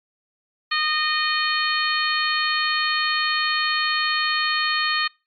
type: harmonic tone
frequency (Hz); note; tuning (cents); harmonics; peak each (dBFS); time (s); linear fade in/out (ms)
615; D#5; -20; 2 / 3 / 4 / 5 / 6 / 7; -25 / -24 / -27 / -28 / -32 / -26; 0.71-5.08; 10
effects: noise-tail reverb RT60 0.3 s tail -25 dB re dry + MP3 48 kbps